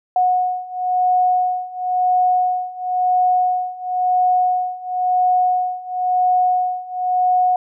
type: beating tone pair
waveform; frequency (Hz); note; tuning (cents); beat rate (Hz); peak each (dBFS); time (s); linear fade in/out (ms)
sine; 730 / 730.97; F#5 / F#5; -24 / -21; 0.97; -19 / -17; 0.16-7.56; 2
effects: none